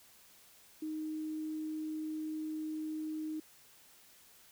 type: tone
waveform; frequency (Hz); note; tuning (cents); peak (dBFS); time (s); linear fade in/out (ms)
sine; 311.1; D#4; 0; -36; 0.82-3.4; 5
effects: white hiss -61 dBFS RMS until 4.51 s